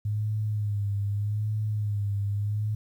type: tone with vibrato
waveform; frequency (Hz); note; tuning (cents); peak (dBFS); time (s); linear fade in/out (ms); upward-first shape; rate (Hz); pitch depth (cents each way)
sine; 104; G#2; +3; -25; 0.05-2.75; 5; sine; 0.82; 55
effects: 10-bit